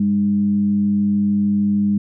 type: tone with frequency modulation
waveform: sine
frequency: 203.3 Hz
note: G#3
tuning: 37 cents flat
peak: -14 dBFS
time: 0-1.98 s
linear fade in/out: 5 ms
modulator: 100 Hz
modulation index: 0.3
effects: none